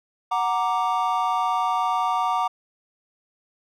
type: chord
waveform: triangle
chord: Gb augmented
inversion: none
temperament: equal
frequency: 740 / 932.3 / 1174.7 Hz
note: Gb5 / Bb5 / D6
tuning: 0 / 0 / 0 cents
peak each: -23 dBFS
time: 0.31-2.48 s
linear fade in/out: 10 ms
effects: none